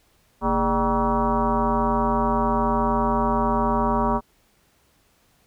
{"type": "tone with frequency modulation", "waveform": "sine", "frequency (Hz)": 593, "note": "D5", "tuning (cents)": 17, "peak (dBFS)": -18, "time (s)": [0.41, 4.21], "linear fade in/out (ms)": 50, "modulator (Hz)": 181, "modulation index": 3.1, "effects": ["pink hiss -62 dBFS RMS until 5.46 s"]}